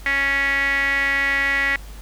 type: tone with band-pass filter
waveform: sawtooth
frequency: 277.2 Hz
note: C#4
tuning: in tune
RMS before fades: -20 dBFS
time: 0.06-1.76 s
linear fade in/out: 2 ms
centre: 2000 Hz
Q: 8.6
effects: added 50 Hz sine -35 dBFS peak until 2.01 s + pink hiss -45 dBFS RMS until 2.01 s